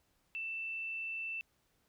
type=tone; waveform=sine; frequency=2664 Hz; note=E7; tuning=18 cents sharp; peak=-37 dBFS; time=0.35-1.41 s; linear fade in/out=0 ms; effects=pink hiss -75 dBFS RMS until 1.88 s